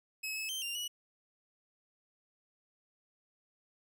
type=tone with pitch steps; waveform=sawtooth; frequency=2570 / 2592 / 3124 / 2788 / 2928 Hz; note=E7 / E7 / G7 / F7 / F#7; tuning=-45 / -30 / -7 / -4 / -19 cents; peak=-33 dBFS; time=0.23-0.88 s; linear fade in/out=10 ms; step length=130 ms; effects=none